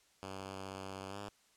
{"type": "tone with pitch glide", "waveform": "5% pulse", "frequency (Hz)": [96.2, 101.92], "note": ["G2", "G#2"], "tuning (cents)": [-32, -32], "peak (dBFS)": -32, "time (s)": [0.23, 1.29], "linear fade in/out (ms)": 0, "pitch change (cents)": 100, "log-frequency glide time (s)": [1.09, 1.18], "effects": ["white hiss -69 dBFS RMS until 1.56 s", "low-pass 9000 Hz 12 dB/octave"]}